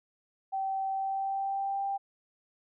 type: tone with pitch glide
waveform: sine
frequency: 773 to 790.2 Hz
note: G5 to G5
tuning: -24 to +14 cents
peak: -29 dBFS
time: 0.52-1.98 s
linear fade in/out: 20 ms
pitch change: +38 cents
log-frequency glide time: 0.9-1.82 s
effects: none